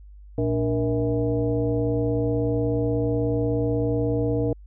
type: tone with frequency modulation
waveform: sine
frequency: 293.7 Hz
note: D4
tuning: in tune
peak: -20 dBFS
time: 0.38-4.53 s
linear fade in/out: 2 ms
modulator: 177 Hz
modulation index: 1.5
effects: added 50 Hz sine -42 dBFS peak until 4.66 s